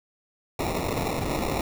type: noise with sample-and-hold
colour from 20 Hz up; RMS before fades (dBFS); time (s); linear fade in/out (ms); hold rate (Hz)
blue; -28; 0.59-1.61; 2; 1575
effects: none